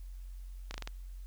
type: slowing click train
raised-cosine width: 0.2 ms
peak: -22 dBFS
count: 5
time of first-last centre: 0.71-0.874 s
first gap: 32 ms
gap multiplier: 1.17
effects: added 45 Hz sine -42 dBFS peak until 1.26 s + white hiss -67 dBFS RMS until 1.26 s